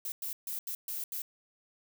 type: noise bursts at uneven times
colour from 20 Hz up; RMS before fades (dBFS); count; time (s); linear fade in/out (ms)
violet; -37; 6; 0.05-0.12 / 0.22-0.33 / 0.47-0.59 / 0.67-0.75 / 0.88-1.04 / 1.12-1.22; 2
effects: none